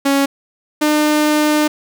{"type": "tone pair in turn", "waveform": "sawtooth", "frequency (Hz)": [277.2, 301.8], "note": ["C#4", "D4"], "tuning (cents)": [0, 47], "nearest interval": "minor second", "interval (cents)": 147, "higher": "second", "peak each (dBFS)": -8, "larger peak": "neither", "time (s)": [[0.05, 0.26], [0.81, 1.68]], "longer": "second", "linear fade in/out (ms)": 10, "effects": []}